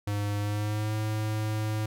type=tone with pitch glide; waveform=square; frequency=102.7 to 107.93 Hz; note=G#2 to A2; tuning=-19 to -33 cents; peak=-28 dBFS; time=0.07-1.86 s; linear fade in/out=5 ms; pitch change=+86 cents; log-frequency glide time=0.39-0.94 s; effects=none